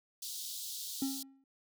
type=high-pass noise; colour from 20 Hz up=pink; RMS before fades=-42 dBFS; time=0.22-1.23 s; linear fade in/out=5 ms; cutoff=3500 Hz; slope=48 dB/octave
type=tone with exponential decay; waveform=triangle; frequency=270 Hz; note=C#4; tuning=45 cents flat; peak=-27 dBFS; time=1.02-1.44 s; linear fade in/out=2 ms; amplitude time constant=90 ms
effects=none